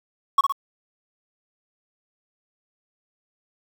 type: tone with echo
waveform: triangle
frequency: 1108.7 Hz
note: C#6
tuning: in tune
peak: -10 dBFS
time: 0.38-0.41 s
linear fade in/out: 5 ms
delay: 57 ms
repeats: 2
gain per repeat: -5 dB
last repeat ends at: 0.524 s
effects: 7-bit